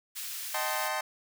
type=high-pass noise; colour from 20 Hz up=white; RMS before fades=-38 dBFS; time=0.15-0.89 s; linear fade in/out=20 ms; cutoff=1800 Hz; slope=12 dB/octave
type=chord; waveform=25% pulse; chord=A half-diminished seventh; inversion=second; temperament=equal with one note detuned; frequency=622.3 / 769.6 / 880 / 1046.5 Hz; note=Eb5 / G5 / A5 / C6; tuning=0 / -32 / 0 / 0 cents; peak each=-32 dBFS; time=0.54-1.01 s; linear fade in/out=5 ms
effects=none